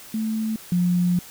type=tone pair in turn; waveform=sine; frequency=220 / 177.33 Hz; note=A3 / F3; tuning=0 / +27 cents; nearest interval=major third; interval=373 cents; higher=first; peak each=-22 / -17 dBFS; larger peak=second; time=0.14-0.56 / 0.72-1.19 s; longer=second; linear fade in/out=2 ms; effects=white hiss -43 dBFS RMS until 1.3 s